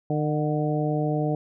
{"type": "harmonic tone with a mistuned harmonic", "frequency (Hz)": 151.6, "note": "D#3", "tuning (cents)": -45, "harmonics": [1, 2, 3, 4, 5], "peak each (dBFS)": [-25, -28, -30, -31, -32], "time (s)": [0.1, 1.35], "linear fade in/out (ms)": 2, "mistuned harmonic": 5, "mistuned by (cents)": -40, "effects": []}